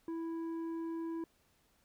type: tone with tanh clipping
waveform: sine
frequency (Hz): 329.6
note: E4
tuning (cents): 0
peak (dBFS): -38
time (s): 0.08-1.24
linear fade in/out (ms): 2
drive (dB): 7
effects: pink hiss -72 dBFS RMS until 1.84 s